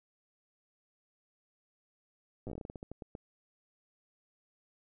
slowing click train, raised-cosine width 2 ms, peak -29 dBFS, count 16, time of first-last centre 2.47-3.152 s, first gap 8 ms, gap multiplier 1.22, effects none

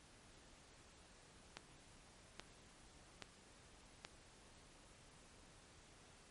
click train, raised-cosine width 0.2 ms, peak -29 dBFS, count 4, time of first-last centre 1.57-4.049 s, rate 1.21 Hz, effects pink hiss -64 dBFS RMS until 6.3 s + MP3 48 kbps

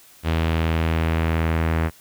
sawtooth tone with low-pass filter sweep, 81.3 Hz, E2, 23 cents flat, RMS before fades -21 dBFS, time 0.23-1.91 s, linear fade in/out 50 ms, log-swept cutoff 3200 to 2000 Hz, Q 1.6, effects white hiss -50 dBFS RMS until 2 s

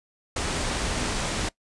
pink low-pass noise, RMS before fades -28 dBFS, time 0.36-1.49 s, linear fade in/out 5 ms, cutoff 9600 Hz, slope 48 dB/octave, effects noise-tail reverb RT60 0.1 s tail -21 dB re dry + resampled to 24000 Hz

